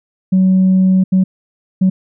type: tone bursts at uneven times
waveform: sine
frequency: 187.5 Hz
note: F#3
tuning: 23 cents sharp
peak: -6 dBFS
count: 3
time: 0.32-1.04 / 1.12-1.24 / 1.81-1.9 s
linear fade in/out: 10 ms
effects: tanh soft clip ceiling -5 dBFS